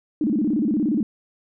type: tone with vibrato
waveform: sine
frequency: 258.1 Hz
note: C4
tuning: 23 cents flat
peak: -18 dBFS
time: 0.21-1.03 s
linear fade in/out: 2 ms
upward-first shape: square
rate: 17 Hz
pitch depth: 290 cents each way
effects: none